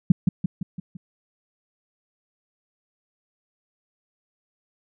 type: tone with echo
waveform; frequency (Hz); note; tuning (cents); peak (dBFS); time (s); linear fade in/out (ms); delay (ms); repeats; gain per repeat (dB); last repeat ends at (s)
sine; 177.8; F3; +31; -8; 0.1-0.12; 5; 170; 5; -5; 0.97
effects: none

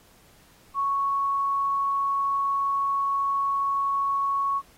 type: tone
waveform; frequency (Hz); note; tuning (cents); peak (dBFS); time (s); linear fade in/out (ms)
sine; 1108.7; C#6; 0; -22; 0.74-4.62; 50
effects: pink hiss -57 dBFS RMS until 4.77 s + AAC 48 kbps

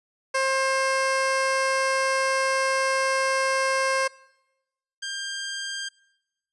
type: tone pair in turn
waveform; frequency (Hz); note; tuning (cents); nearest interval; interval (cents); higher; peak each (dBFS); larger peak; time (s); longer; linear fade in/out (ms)
15% pulse; 532 / 1594.2; C5 / G6; +29 / +29; octave + perfect fifth; 1900; second; -15 / -23; first; 0.34-4.08 / 5.02-5.89; first; 10
effects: noise-tail reverb RT60 1.0 s tail -24 dB re dry + resampled to 24000 Hz

